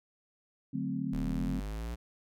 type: chord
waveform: sine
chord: D dominant seventh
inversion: none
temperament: equal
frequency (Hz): 146.83 / 185 / 220 / 261.6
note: D3 / F#3 / A3 / C4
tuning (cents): 0 / 0 / 0 / 0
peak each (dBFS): -38 / -37 / -38 / -35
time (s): 0.73-1.6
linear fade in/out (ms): 10
type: linear sweep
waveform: square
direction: up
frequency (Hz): 34.65 to 60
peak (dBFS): -36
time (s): 1.12-1.96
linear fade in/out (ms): 20
effects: none